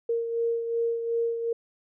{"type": "beating tone pair", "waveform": "sine", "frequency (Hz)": [463.5, 466.2], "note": ["A#4", "A#4"], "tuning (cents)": [-10, 0], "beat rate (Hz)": 2.7, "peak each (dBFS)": [-25, -34], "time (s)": [0.09, 1.53], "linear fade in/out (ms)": 5, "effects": []}